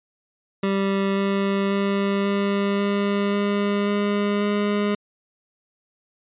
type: tone with pitch steps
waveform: 25% pulse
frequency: 196 / 197.36 / 198.74 / 200.1 / 201.5 / 202.9 / 204.3 / 205.7 Hz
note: G3 / G3 / G3 / G3 / G3 / G#3 / G#3 / G#3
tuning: 0 / +12 / +24 / +36 / +48 / -40 / -28 / -16 cents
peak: -16 dBFS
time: 0.63-4.95 s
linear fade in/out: 5 ms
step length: 540 ms
effects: resampled to 8000 Hz